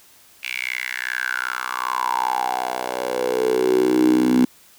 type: tone with high-pass filter sweep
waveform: 10% pulse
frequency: 62.6 Hz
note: B1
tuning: 24 cents sharp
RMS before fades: -21 dBFS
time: 0.43-4.45 s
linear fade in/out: 5 ms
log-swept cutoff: 2500 to 250 Hz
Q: 8.1
effects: white hiss -51 dBFS RMS until 4.78 s